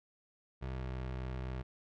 25% pulse tone with pitch glide, 65 to 63.85 Hz, C2 to C2, -11 to -42 cents, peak -34 dBFS, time 0.61-1.63 s, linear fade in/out 20 ms, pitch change -31 cents, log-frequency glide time 0.72-0.82 s, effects low-pass 3000 Hz 12 dB/octave

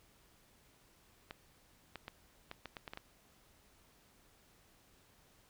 clicks, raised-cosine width 0.3 ms, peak -28 dBFS, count 9, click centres 1.309 / 1.957 / 2.081 / 2.514 / 2.657 / 2.768 / 2.878 / 2.935 / 2.974 s, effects pink hiss -67 dBFS RMS until 5.49 s

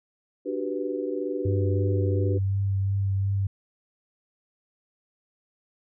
sine chord, G major seventh, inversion second, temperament equal with one note detuned, 295.7 / 370 / 392 / 493.9 Hz, D4 / F#4 / G4 / B4, +12 / 0 / 0 / 0 cents, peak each -32 dBFS, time 0.45-2.39 s, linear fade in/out 20 ms
sine tone with vibrato, 98 Hz, G2, in tune, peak -22 dBFS, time 1.45-3.47 s, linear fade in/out 5 ms, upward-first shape triangle, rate 2.8 Hz, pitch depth 20 cents each way
effects none

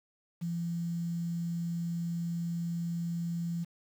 sine tone with quantisation, 170 Hz, F3, 46 cents flat, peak -31 dBFS, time 0.41-3.65 s, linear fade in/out 20 ms, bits 9, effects none

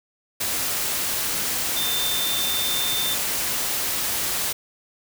sine tone in noise, 3579 Hz, A7, 29 cents sharp, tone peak -25 dBFS, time 1.76-3.15 s, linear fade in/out 10 ms, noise white, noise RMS -25 dBFS, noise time 0.4-4.53 s, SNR -3 dB, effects none

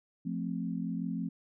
sine chord, F major, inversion none, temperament equal, 174.61 / 220 / 261.6 Hz, F3 / A3 / C4, 0 / 0 / 0 cents, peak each -35 / -37 / -37 dBFS, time 0.25-1.29 s, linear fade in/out 10 ms, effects none

